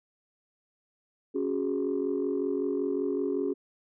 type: chord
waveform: sine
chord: C# suspended fourth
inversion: none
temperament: equal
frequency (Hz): 277.2 / 370 / 415.3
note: C#4 / F#4 / G#4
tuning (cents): 0 / 0 / 0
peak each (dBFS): -30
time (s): 1.34-3.54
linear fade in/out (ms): 20
effects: tanh soft clip ceiling -20 dBFS